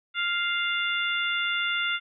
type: harmonic tone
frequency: 698.5 Hz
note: F5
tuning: in tune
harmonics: 2 / 3 / 4 / 5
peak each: -28 / -30 / -31 / -32 dBFS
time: 0.14-2 s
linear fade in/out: 50 ms
effects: none